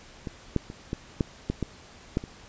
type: clicks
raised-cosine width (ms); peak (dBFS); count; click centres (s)
3; -20 / -10 / -25 / -16 / -10 / -13 / -14 / -11 / -25; 9; 0.272 / 0.563 / 0.701 / 0.931 / 1.208 / 1.5 / 1.627 / 2.171 / 2.239
effects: pink hiss -50 dBFS RMS until 2.48 s + resampled to 16000 Hz